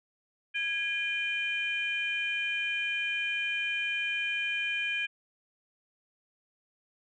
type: tone cluster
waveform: sine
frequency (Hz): 1651 / 2418 / 3086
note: G#6 / D7 / G7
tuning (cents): -11 / +50 / -28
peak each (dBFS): -34 / -30 / -36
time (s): 0.54-5.07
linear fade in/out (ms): 20
effects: tanh soft clip ceiling -20 dBFS